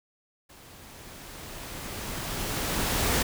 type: noise with level ramp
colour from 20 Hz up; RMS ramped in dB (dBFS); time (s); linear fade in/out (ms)
pink; -51 to -24; 0.49-3.23; 10
effects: none